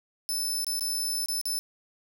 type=tone with dropouts; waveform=20% pulse; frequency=5274 Hz; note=E8; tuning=in tune; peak=-22 dBFS; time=0.29-1.59 s; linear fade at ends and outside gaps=0 ms; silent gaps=0.645-0.667 / 0.794-0.809 / 1.259-1.285 / 1.413-1.455 s; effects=none